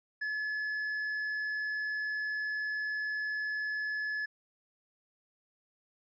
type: tone with hard clipping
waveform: sine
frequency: 1713 Hz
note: A6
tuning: 47 cents flat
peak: -33 dBFS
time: 0.21-4.26 s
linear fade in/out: 10 ms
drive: 3 dB
effects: resampled to 16000 Hz